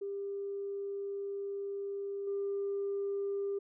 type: tone with level steps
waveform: sine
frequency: 398.7 Hz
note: G4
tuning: 29 cents sharp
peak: -35 / -31 dBFS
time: 0.01-3.59 s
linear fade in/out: 10 ms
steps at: 2.27 s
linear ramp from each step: 5 ms
effects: tanh soft clip ceiling -28 dBFS